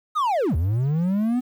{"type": "linear two-way sweep", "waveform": "triangle", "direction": "down then up", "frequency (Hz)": [1289, 73.8, 255.3], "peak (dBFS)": -17, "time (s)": [0.15, 1.41], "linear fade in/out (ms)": 20, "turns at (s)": 0.56, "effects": ["9-bit"]}